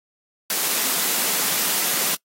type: high-pass noise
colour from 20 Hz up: white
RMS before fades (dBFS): -22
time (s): 0.5-2.15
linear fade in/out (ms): 2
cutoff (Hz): 160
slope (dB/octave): 48
effects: noise-tail reverb RT60 0.1 s tail -22 dB re dry + AAC 48 kbps